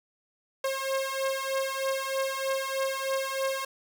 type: beating tone pair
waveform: sawtooth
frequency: 535 / 538.2 Hz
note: C5 / C5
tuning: +38 / +49 cents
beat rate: 3.2 Hz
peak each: -27 dBFS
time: 0.64-3.65 s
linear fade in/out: 5 ms
effects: none